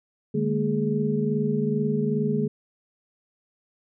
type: tone cluster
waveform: sine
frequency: 149.8 / 206.1 / 228.5 / 418.8 Hz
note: D3 / G#3 / A#3 / G#4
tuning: +35 / -13 / -34 / +15 cents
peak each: -27 dBFS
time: 0.34-2.48 s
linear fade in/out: 10 ms
effects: none